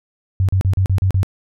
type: tone bursts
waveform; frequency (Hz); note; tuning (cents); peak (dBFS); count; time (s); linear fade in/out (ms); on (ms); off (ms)
sine; 95; F#2; +46; -12; 7; 0.4-1.231; 0; 87; 37
effects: none